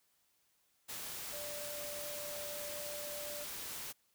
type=tone in noise; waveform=sine; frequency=587.3 Hz; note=D5; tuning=in tune; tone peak=-45 dBFS; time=1.32-3.45 s; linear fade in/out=20 ms; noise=white; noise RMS=-44 dBFS; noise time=0.88-3.93 s; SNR=-4 dB; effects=white hiss -75 dBFS RMS until 4.14 s